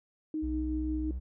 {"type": "tone with tremolo", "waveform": "sine", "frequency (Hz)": 311.1, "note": "D#4", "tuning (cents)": 0, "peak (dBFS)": -30, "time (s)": [0.34, 1.11], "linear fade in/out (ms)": 2, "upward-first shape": "sine", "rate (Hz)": 5.5, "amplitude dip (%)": 25}
{"type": "tone", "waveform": "triangle", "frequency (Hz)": 63.1, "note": "B1", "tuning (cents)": 38, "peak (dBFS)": -31, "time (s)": [0.42, 1.2], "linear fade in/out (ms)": 20}
{"effects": []}